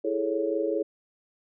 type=chord; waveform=sine; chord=A major seventh; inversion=second; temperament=equal; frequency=329.6 / 415.3 / 440 / 554.4 Hz; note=E4 / G#4 / A4 / C#5; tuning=0 / 0 / 0 / 0 cents; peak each=-30 dBFS; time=0.04-0.83 s; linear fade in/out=10 ms; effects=none